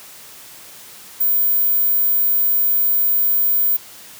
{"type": "tone", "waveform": "sine", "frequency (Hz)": 15200, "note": "A#9", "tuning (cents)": 33, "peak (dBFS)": -13, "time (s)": [1.2, 3.77], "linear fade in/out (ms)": 10, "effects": ["white hiss -40 dBFS RMS until 4.19 s", "high-pass 80 Hz 12 dB/octave"]}